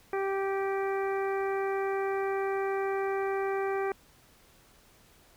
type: harmonic tone with a mistuned harmonic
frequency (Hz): 390.5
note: G4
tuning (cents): -7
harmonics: 1 / 2 / 3 / 4 / 5 / 6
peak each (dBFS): -29 / -35 / -39 / -41 / -43 / -45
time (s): 0.13-3.92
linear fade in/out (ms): 2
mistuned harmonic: 5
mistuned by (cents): -15
effects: pink hiss -60 dBFS RMS until 5.36 s